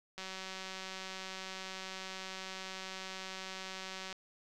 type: click train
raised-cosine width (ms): 0.2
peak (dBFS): -26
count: 747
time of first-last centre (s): 0.18-4.127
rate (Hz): 189
effects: none